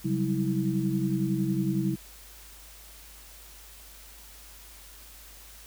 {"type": "tone cluster", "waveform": "sine", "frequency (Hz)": [136.1, 185.2, 196.1, 323.7], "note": ["C#3", "F#3", "G3", "E4"], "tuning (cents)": [-31, 2, 1, -31], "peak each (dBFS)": -30, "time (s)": [0.04, 1.96], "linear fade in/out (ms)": 20, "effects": ["added 51 Hz sine -51 dBFS peak until 5.66 s", "white hiss -50 dBFS RMS until 5.66 s"]}